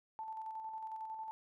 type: tone with tremolo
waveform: sine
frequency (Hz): 881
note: A5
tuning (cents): +2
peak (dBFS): -40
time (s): 0.19-1.31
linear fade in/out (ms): 0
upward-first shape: square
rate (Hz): 11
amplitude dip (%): 35
effects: none